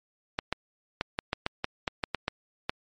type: clicks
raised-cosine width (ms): 0.3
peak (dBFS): -11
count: 12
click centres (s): 0.389 / 0.526 / 1.011 / 1.189 / 1.331 / 1.464 / 1.644 / 1.878 / 2.038 / 2.147 / 2.281 / 2.695
effects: MP3 48 kbps